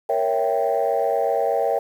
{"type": "chord", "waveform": "sine", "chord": "A# diminished seventh", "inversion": "none", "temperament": "equal", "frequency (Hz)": [466.2, 554.4, 659.3, 784], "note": ["A#4", "C#5", "E5", "G5"], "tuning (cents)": [0, 0, 0, 0], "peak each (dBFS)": -23, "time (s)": [0.09, 1.79], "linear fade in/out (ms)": 5, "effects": ["tanh soft clip ceiling -11 dBFS", "8-bit"]}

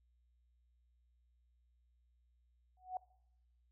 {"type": "tone with exponential growth", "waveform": "sine", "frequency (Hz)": 740, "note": "F#5", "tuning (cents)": 0, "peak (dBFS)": -34, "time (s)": [2.77, 2.97], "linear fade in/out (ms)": 2, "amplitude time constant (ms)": 43, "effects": ["noise-tail reverb RT60 0.8 s tail -22 dB re dry", "added 60 Hz sine -70 dBFS peak until 3.71 s"]}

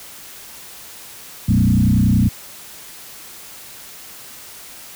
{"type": "tone with frequency modulation", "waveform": "sine", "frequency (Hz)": 155.56, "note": "D#3", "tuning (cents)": 0, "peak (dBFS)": -11, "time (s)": [1.48, 2.29], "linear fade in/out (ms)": 10, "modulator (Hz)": 30.7, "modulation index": 2.8, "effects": ["white hiss -38 dBFS RMS until 4.95 s"]}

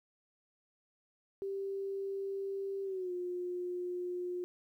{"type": "tone with pitch glide", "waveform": "sine", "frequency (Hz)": [392, 357.4], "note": ["G4", "F4"], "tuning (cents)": [0, 40], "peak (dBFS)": -35, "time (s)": [1.42, 4.44], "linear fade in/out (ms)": 0, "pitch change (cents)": -160, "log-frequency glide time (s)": [2.84, 3.12], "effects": ["12-bit"]}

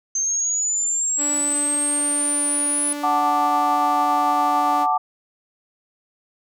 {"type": "linear sweep", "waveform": "sine", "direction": "up", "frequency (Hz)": [6272, 9930], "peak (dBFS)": -19, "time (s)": [0.15, 2.93], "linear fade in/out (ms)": 5}
{"type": "tone", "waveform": "sawtooth", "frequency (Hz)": 291, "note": "D4", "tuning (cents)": -16, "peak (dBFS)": -23, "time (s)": [1.17, 4.87], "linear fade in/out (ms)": 50}
{"type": "chord", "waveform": "sine", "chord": "D major", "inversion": "first", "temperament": "equal", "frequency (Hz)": [740, 880, 1174.7], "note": ["F#5", "A5", "D6"], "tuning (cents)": [0, 0, 0], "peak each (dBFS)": -21, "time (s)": [3.03, 4.98], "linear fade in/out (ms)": 10}
{"effects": []}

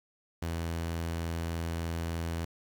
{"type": "tone", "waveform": "sawtooth", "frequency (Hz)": 83.3, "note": "E2", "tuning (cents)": 19, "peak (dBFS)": -28, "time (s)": [0.42, 2.45], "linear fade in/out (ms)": 5, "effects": ["9-bit"]}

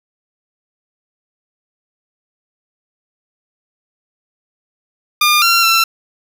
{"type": "tone with pitch steps", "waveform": "15% pulse", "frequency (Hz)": [1207, 1370, 1346], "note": ["D6", "F6", "E6"], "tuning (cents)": [47, -34, 36], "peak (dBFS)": -3, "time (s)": [5.21, 5.84], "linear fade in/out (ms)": 5, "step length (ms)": 210, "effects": []}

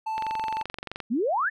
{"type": "tone", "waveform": "triangle", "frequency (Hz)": 880, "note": "A5", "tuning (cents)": 0, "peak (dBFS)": -25, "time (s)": [0.06, 0.63], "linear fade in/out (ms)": 10}
{"type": "click train", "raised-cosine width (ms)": 0.3, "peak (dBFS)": -18, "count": 20, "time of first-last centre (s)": [0.18, 1.003], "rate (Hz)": 23.1}
{"type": "exponential sweep", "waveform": "sine", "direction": "up", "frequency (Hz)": [207.7, 1862], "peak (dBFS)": -22, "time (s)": [1.1, 1.5], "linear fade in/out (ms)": 20}
{"effects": []}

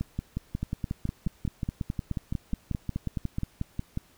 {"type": "two click trains", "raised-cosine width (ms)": 5, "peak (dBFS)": [-17, -17], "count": [14, 23], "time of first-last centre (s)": [[0.63, 3.384], [0.01, 3.974]], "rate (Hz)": [4.72, 5.55], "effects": ["pink hiss -60 dBFS RMS until 4.17 s"]}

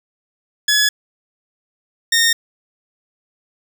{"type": "tone pair in turn", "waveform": "15% pulse", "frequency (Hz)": [1697, 1839.8], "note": ["G#6", "A#6"], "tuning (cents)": [37, -23], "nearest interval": "minor second", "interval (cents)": 140, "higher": "second", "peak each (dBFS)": -6, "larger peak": "neither", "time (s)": [[0.68, 0.89], [2.12, 2.33]], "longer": "neither", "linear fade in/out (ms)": 5, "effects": []}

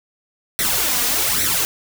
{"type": "noise with flanger", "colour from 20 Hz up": "white", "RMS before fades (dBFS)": -19, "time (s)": [0.59, 1.65], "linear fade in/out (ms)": 0, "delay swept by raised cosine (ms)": [0.5, 4.2], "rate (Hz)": 1.2, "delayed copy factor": 0.75, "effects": []}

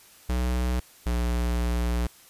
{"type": "tone pair in turn", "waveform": "square", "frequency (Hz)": [61.8, 59.64], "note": ["B1", "A#1"], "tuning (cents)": [2, 40], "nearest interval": "minor second", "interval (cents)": 62, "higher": "first", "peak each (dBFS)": -24, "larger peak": "neither", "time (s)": [[0.29, 0.8], [1.06, 2.07]], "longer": "second", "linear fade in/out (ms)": 5, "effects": ["white hiss -53 dBFS RMS until 2.29 s", "resampled to 32000 Hz"]}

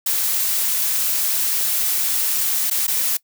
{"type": "noise with dropouts", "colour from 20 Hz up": "blue", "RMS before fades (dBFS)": -20, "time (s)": [0.06, 3.17], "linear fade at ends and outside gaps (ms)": 5, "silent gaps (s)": [[2.701, 2.71], [2.869, 2.879]], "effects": ["noise-tail reverb RT60 0.1 s tail -22 dB re dry"]}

